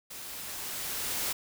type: noise with level ramp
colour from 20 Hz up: white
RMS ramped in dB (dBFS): -43 to -31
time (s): 0.1-1.33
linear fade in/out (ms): 10
effects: none